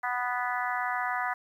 harmonic tone, 246.9 Hz, B3, in tune, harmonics 3 / 4 / 5 / 6 / 7 / 8, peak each -33 / -34 / -35 / -36 / -36 / -37 dBFS, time 0.03-1.34 s, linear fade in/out 10 ms, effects 10-bit

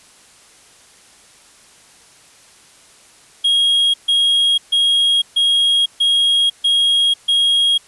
triangle tone bursts, 3275 Hz, G#7, 25 cents flat, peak -10 dBFS, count 7, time 3.44-7.78 s, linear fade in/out 10 ms, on 500 ms, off 140 ms, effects white hiss -47 dBFS RMS until 7.87 s + resampled to 24000 Hz

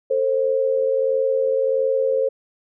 sine tone pair together, 448.5 / 530 Hz, A4 / C5, +33 / +22 cents, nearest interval minor third, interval 289 cents, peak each -22 / -18 dBFS, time 0.1-2.29 s, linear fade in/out 10 ms, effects none

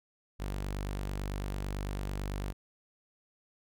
sawtooth tone, 49 Hz, G1, in tune, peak -30 dBFS, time 0.39-2.53 s, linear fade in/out 20 ms, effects none

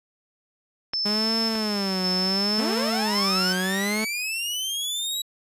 sine tone with tremolo, 5274 Hz, E8, in tune, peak -23 dBFS, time 0.93-3.53 s, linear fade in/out 10 ms, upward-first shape square, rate 0.9 Hz, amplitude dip 45%
clicks, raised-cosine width 0.3 ms, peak -16 dBFS, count 2, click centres 0.935 / 1.554 s
sawtooth tone with vibrato, 203.7 Hz, G#3, 33 cents flat, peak -21 dBFS, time 1.05-4.05 s, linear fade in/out 10 ms, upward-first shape sine, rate 0.71 Hz, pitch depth 180 cents each way
sawtooth linear sweep, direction up, 207.7 to 3902 Hz, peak -23 dBFS, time 2.58-5.22 s, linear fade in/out 5 ms
effects resampled to 32000 Hz

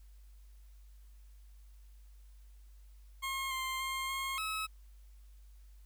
20% pulse tone with pitch steps, 1075 / 1051 / 1063 / 1076 / 1290 Hz, C6 / C6 / C6 / C6 / E6, +47 / +7 / +27 / +48 / -38 cents, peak -30 dBFS, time 3.22-4.67 s, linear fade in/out 20 ms, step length 290 ms, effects added 50 Hz sine -53 dBFS peak until 5.85 s + white hiss -72 dBFS RMS until 5.85 s

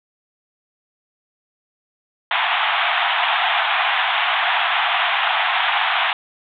pink band-pass noise, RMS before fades -19 dBFS, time 2.31-6.13 s, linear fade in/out 2 ms, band 680 to 3600 Hz, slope 96 dB/octave, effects none

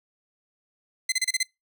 15% pulse tone bursts, 2055 Hz, C7, 32 cents flat, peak -15 dBFS, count 6, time 1.09-1.431 s, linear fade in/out 5 ms, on 31 ms, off 31 ms, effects noise-tail reverb RT60 0.2 s tail -26 dB re dry

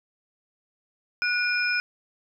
sine tone cluster, 1466 / 2412 / 5150 Hz, F#6 / D7 / E8, -16 / +46 / -41 cents, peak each -25 / -26 / -31 dBFS, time 1.22-1.8 s, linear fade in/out 0 ms, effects none

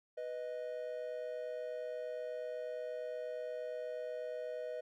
triangle tone pair together, 493.9 / 622.3 Hz, B4 / D#5, 0 / 0 cents, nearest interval major third, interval 400 cents, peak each -40 / -40 dBFS, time 0.17-4.81 s, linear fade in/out 10 ms, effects none

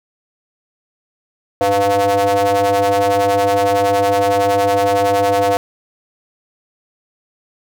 square ring-modulated tone, 100.9 Hz, G#2, 49 cents flat, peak -10 dBFS, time 1.61-5.57 s, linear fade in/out 0 ms, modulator 600 Hz, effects none

